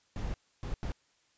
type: noise bursts at uneven times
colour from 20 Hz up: brown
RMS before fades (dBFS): -35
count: 3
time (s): 0.16-0.34 / 0.63-0.74 / 0.83-0.92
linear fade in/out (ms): 0
effects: white hiss -70 dBFS RMS until 1.37 s + resampled to 16000 Hz